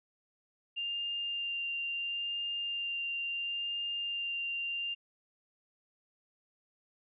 sine tone with vibrato, 2794 Hz, F7, in tune, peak -33 dBFS, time 0.76-4.95 s, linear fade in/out 20 ms, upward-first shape sine, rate 0.73 Hz, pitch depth 9 cents each way, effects none

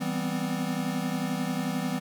square chord, C major seventh, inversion first, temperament equal with one note detuned, 164.81 / 196 / 246.9 / 258.2 Hz, E3 / G3 / B3 / C4, 0 / 0 / 0 / -23 cents, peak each -34 dBFS, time 0-2 s, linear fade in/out 20 ms, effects none

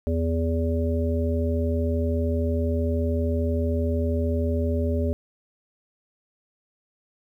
harmonic tone, 82.41 Hz, E2, in tune, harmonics 1 / 3 / 5 / 7, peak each -23 / -28 / -30 / -31 dBFS, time 0.07-5.13 s, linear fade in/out 0 ms, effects 10-bit

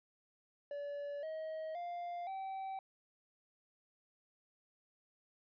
triangle tone with pitch steps, 574 / 633.2 / 698.6 / 770.6 Hz, D5 / D#5 / F5 / G5, -40 / +30 / 0 / -30 cents, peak -38 dBFS, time 0.71-2.79 s, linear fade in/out 2 ms, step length 520 ms, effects resampled to 11025 Hz

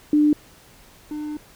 sine / triangle tone pair in turn, 298.6 / 300.7 Hz, D4 / D4, +29 / +41 cents, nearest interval unison, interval 12 cents, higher second, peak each -13 / -25 dBFS, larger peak first, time 0.13-0.33 / 1.11-1.37 s, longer second, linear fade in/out 2 ms, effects pink hiss -50 dBFS RMS until 1.55 s

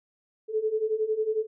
sine beating tone pair, 428 / 439 Hz, A4 / A4, -48 / -4 cents, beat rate 11 Hz, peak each -29 / -26 dBFS, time 0.48-1.47 s, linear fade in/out 50 ms, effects none

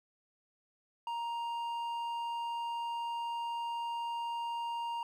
sine tone with hard clipping, 936 Hz, A#5, 7 cents sharp, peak -36 dBFS, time 1.07-5.03 s, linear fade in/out 2 ms, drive 6 dB, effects none

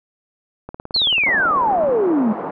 click train, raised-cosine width 1 ms, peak -17 dBFS, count 23, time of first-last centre 0.69-1.892 s, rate 18.3 Hz
sine exponential sweep, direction down, 4435 to 202.9 Hz, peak -14 dBFS, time 0.94-2.33 s, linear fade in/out 10 ms
white band-pass noise, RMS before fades -27 dBFS, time 1.26-2.51 s, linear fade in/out 5 ms, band 180 to 1000 Hz, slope 24 dB/octave
effects none

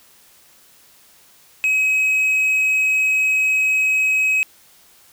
triangle tone, 2546 Hz, D#7, 39 cents sharp, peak -13 dBFS, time 1.64-4.43 s, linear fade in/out 0 ms, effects white hiss -51 dBFS RMS until 5.12 s

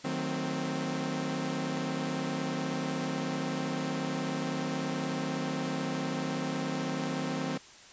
sawtooth chord, D# diminished seventh, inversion none, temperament equal with one note detuned, 155.56 / 185 / 225.4 / 261.6 Hz, D#3 / F#3 / A3 / C4, 0 / 0 / +42 / 0 cents, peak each -33 / -34 / -36 / -30 dBFS, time 0.04-7.58 s, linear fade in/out 10 ms, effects white hiss -52 dBFS RMS until 7.92 s + resampled to 16000 Hz

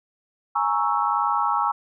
sine chord, A# half-diminished seventh, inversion third, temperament equal, 830.6 / 932.3 / 1108.7 / 1318.5 Hz, G#5 / A#5 / C#6 / E6, 0 / 0 / 0 / 0 cents, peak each -25 dBFS, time 0.55-1.72 s, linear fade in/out 10 ms, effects none

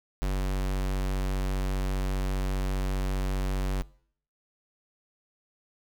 square tone, 47.5 Hz, F#1, 46 cents sharp, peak -26 dBFS, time 0.22-3.82 s, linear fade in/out 0 ms, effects noise-tail reverb RT60 0.6 s tail -22 dB re dry

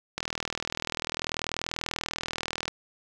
click train, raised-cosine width 0.2 ms, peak -12 dBFS, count 102, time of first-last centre 0.18-2.68 s, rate 40.4 Hz, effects none

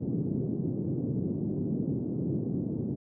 pink band-pass noise, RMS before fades -31 dBFS, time 0-2.96 s, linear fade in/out 20 ms, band 130 to 340 Hz, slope 24 dB/octave, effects none

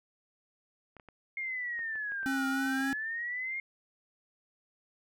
clicks, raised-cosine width 0.5 ms, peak -36 dBFS, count 9, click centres 0.967 / 0.998 / 1.087 / 1.792 / 1.956 / 2.12 / 2.231 / 2.661 / 2.808 s
sine linear two-way sweep, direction down then up, 2146 to 1400 to 2146 Hz, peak -33 dBFS, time 1.37-3.6 s, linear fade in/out 2 ms, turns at 2.48 s
square tone with vibrato, 268.4 Hz, C4, 44 cents sharp, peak -31 dBFS, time 2.26-2.93 s, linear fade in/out 0 ms, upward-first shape sine, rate 3.5 Hz, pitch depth 12 cents each way
effects none

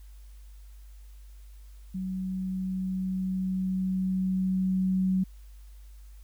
sine tone with level ramp, 187.3 Hz, F#3, 21 cents sharp, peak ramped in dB -30 to -22 dBFS, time 1.94-5.24 s, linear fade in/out 10 ms, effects added 50 Hz sine -45 dBFS peak until 6.23 s + white hiss -64 dBFS RMS until 6.23 s

